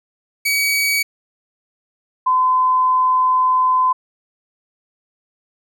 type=tone pair in turn; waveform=sawtooth / sine; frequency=2266 / 1021.1 Hz; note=C#7 / C6; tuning=+37 / -43 cents; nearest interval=octave + major second; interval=1380 cents; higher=first; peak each=-12 dBFS; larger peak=neither; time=0.45-1.03 / 2.26-3.93 s; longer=second; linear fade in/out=10 ms; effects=none